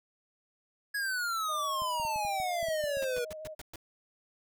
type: exponential sweep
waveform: square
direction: down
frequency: 1682 to 475.6 Hz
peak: -31 dBFS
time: 0.94-3.25 s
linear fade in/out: 10 ms
type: tone with vibrato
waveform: sine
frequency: 622.3 Hz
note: D#5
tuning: in tune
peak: -40 dBFS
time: 1.48-3.55 s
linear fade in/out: 20 ms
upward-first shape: sine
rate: 13 Hz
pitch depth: 23 cents each way
type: clicks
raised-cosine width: 5 ms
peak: -36 dBFS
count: 10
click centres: 1.82 / 1.999 / 2.051 / 2.16 / 2.25 / 2.401 / 2.629 / 2.686 / 2.84 / 2.971 s
type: noise bursts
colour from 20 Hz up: pink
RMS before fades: -44 dBFS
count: 6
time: 3.02-3.758 s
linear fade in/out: 0 ms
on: 23 ms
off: 120 ms
effects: none